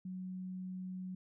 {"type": "tone", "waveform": "sine", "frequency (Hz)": 185, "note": "F#3", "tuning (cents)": 0, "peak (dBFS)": -40, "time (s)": [0.05, 1.15], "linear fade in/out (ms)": 5, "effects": []}